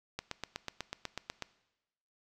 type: click train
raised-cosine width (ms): 0.2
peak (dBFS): -19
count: 11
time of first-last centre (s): 0.19-1.423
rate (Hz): 8.11
effects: noise-tail reverb RT60 1.0 s tail -19 dB re dry